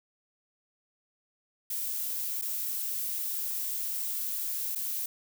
violet noise with dropouts, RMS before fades -33 dBFS, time 1.7-5.06 s, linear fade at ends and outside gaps 5 ms, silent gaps 2.415-2.421 / 4.751-4.757 s, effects none

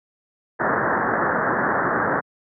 white low-pass noise, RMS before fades -21 dBFS, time 0.59-2.21 s, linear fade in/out 20 ms, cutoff 1800 Hz, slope 96 dB/octave, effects high-pass 150 Hz 12 dB/octave

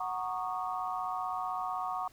sine chord, D# minor seventh, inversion first, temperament equal with one note detuned, 740 / 932.3 / 1108.7 / 1224.5 Hz, F#5 / A#5 / C#6 / D#6, 0 / 0 / 0 / -28 cents, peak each -36 / -40 / -37 / -40 dBFS, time 0-2.08 s, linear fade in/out 5 ms, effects pink hiss -61 dBFS RMS until 2.12 s

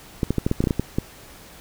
clicks, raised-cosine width 3 ms, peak -7 dBFS, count 11, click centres 0.232 / 0.306 / 0.383 / 0.465 / 0.514 / 0.605 / 0.64 / 0.672 / 0.708 / 0.796 / 0.985 s, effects pink hiss -45 dBFS RMS until 1.6 s

